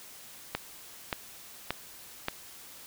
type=click train; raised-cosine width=0.3 ms; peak=-13 dBFS; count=4; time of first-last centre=0.55-2.284 s; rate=1.73 Hz; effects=white hiss -49 dBFS RMS until 2.86 s